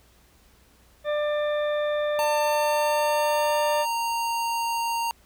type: harmonic tone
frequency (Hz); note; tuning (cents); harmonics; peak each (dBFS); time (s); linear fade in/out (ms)
595; D5; +22; 1 / 2 / 3 / 4 / 6; -23 / -35 / -35 / -44 / -40; 1.04-3.86; 50
type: tone with pitch glide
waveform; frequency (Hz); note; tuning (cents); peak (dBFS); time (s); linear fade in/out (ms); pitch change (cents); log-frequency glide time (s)
square; 901 to 926.3; A5 to A#5; +41 to -11; -25; 2.19-5.11; 0; +48; 2.42-3.57
effects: added 60 Hz sine -59 dBFS peak until 5.25 s + pink hiss -59 dBFS RMS until 5.25 s